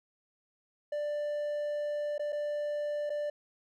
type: tone with dropouts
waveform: triangle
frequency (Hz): 590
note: D5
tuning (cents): +8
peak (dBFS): -29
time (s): 0.92-3.3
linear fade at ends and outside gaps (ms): 5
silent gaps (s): 2.181-2.194 / 2.323-2.327 / 3.096-3.101
effects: none